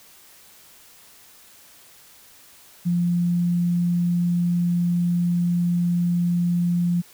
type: tone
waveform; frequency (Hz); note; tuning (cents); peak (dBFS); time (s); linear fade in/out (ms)
sine; 174.3; F3; -3; -18; 2.85-7.02; 20
effects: white hiss -50 dBFS RMS until 7.13 s